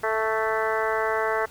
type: harmonic tone with a mistuned harmonic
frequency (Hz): 220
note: A3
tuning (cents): 0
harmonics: 2 / 3 / 4 / 5 / 6 / 7 / 8 / 9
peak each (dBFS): -27 / -29 / -30 / -31 / -32 / -32 / -33 / -34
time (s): 0.03-1.46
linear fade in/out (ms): 10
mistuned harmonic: 5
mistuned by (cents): +16
effects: pink hiss -49 dBFS RMS until 1.5 s